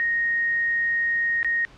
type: tone with dropouts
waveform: sine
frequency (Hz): 1864.7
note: A#6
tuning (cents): 0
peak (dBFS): -20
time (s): 0-1.65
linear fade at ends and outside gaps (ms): 0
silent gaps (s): 1.43-1.446
effects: pink hiss -50 dBFS RMS until 1.77 s + low-pass 4000 Hz 12 dB/octave